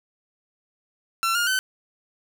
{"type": "tone with pitch steps", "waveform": "sawtooth", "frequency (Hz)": [1350, 1418, 1523], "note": ["E6", "F6", "F#6"], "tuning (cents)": [41, 26, 50], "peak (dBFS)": -17, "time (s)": [1.23, 1.59], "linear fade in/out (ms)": 0, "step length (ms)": 120, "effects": []}